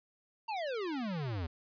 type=exponential sweep; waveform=square; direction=down; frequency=932.3 to 77.78 Hz; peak=-35 dBFS; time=0.48-1.47 s; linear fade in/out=10 ms; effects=resampled to 11025 Hz